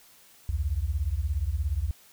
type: beating tone pair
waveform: sine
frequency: 64.4 / 81.4 Hz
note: C2 / E2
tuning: -27 / -21 cents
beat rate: 17 Hz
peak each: -28 dBFS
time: 0.49-1.91 s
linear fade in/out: 0 ms
effects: white hiss -56 dBFS RMS until 2.12 s